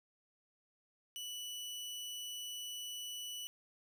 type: tone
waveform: sawtooth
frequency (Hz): 2960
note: F#7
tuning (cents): 0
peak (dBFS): -39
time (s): 1.16-3.47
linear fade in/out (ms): 0
effects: none